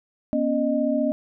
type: tone cluster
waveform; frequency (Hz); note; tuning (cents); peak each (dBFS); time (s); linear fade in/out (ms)
sine; 242 / 277.1 / 614; B3 / C#4 / D#5; -35 / -1 / -23; -24; 0.33-1.12; 0
effects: none